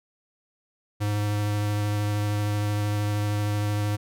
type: tone with vibrato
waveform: square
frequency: 104 Hz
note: G#2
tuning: 3 cents sharp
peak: -24 dBFS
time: 1-3.97 s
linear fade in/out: 20 ms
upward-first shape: triangle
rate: 13 Hz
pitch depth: 13 cents each way
effects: none